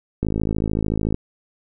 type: click train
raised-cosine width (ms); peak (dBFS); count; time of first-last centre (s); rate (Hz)
3; -9; 50; 0.23-1.144; 53.6
effects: none